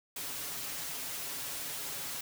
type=noise with comb filter; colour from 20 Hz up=white; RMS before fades=-39 dBFS; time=0.16-2.21 s; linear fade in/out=5 ms; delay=7.2 ms; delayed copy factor=+0.6; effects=none